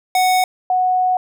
square / sine tone pair in turn, 740 / 736.9 Hz, F#5 / F#5, 0 / -7 cents, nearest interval unison, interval 7 cents, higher first, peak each -13 / -13 dBFS, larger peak neither, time 0.15-0.44 / 0.7-1.17 s, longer second, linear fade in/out 2 ms, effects none

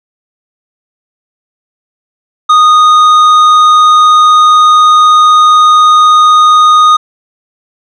triangle tone with tanh clipping, 1237 Hz, D#6, 10 cents flat, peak -3 dBFS, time 2.49-6.97 s, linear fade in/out 10 ms, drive 12 dB, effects none

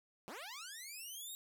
10% pulse linear sweep, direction up, 160 to 3831 Hz, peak -38 dBFS, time 0.28-1.35 s, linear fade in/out 0 ms, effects none

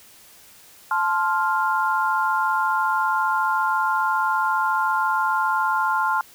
sine chord, F major, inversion first, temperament just, 873.1 / 1047.7 / 1396.9 Hz, A5 / C6 / F6, -14 / +2 / 0 cents, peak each -23 dBFS, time 0.91-6.21 s, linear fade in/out 2 ms, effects white hiss -49 dBFS RMS until 6.34 s

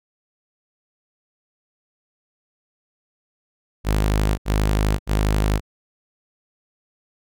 sawtooth tone bursts, 51.91 Hz, G#1, in tune, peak -13 dBFS, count 3, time 3.84-5.606 s, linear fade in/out 50 ms, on 540 ms, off 73 ms, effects none

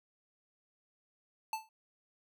square tone with exponential decay, 880 Hz, A5, in tune, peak -31 dBFS, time 1.53-1.69 s, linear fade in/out 2 ms, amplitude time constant 34 ms, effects none

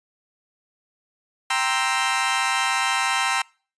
20% pulse chord, C dominant seventh, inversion second, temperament equal, 784 / 932.3 / 1046.5 / 1318.5 Hz, G5 / Bb5 / C6 / E6, 0 / 0 / 0 / 0 cents, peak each -21 dBFS, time 1.5-3.42 s, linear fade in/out 5 ms, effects noise-tail reverb RT60 0.4 s tail -26 dB re dry + resampled to 22050 Hz

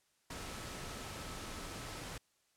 sine tone in noise, 1300 Hz, E6, 24 cents flat, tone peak -56 dBFS, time 0.35-2 s, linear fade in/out 5 ms, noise pink, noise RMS -45 dBFS, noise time 0.3-2.18 s, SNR -14 dB, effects white hiss -75 dBFS RMS until 2.56 s + low-pass 10000 Hz 12 dB/octave

